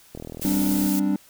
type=click train; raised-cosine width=2 ms; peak=-22 dBFS; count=30; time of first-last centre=0.15-0.864 s; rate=40.6 Hz
type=noise; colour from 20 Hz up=blue; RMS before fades=-30 dBFS; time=0.41-1 s; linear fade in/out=10 ms
type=chord; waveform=triangle; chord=G suspended fourth; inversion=none; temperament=equal; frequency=196 / 261.6 / 293.7 Hz; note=G3 / C4 / D4; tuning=0 / 0 / 0 cents; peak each=-21 / -26 / -21 dBFS; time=0.45-1.16 s; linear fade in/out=0 ms
effects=white hiss -53 dBFS RMS until 1.29 s